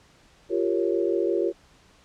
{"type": "chord", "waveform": "sine", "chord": "G half-diminished seventh", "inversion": "third", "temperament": "equal with one note detuned", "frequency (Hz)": [346, 392, 466.2, 554.4], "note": ["F4", "G4", "Bb4", "Db5"], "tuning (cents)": [-16, 0, 0, 0], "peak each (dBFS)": [-25, -26, -28, -30], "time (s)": [0.49, 1.53], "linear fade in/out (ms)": 50, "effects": ["pink hiss -57 dBFS RMS until 2.04 s", "low-pass 7000 Hz 12 dB/octave"]}